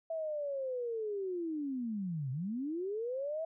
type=linear two-way sweep; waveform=sine; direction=down then up; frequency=659.3 to 124 to 659.3 Hz; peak=-34 dBFS; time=0.1-3.45 s; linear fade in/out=5 ms; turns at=2.31 s; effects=none